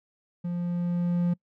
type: tone with level ramp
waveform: triangle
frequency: 174.61 Hz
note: F3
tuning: in tune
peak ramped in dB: -26 to -19 dBFS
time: 0.44-1.34 s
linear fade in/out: 10 ms
effects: noise-tail reverb RT60 0.1 s tail -25 dB re dry